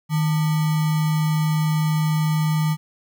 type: tone with sample-and-hold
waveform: sine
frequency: 155.56 Hz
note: D#3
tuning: in tune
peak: -17 dBFS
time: 0.09-2.77 s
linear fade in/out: 50 ms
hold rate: 1050 Hz
effects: none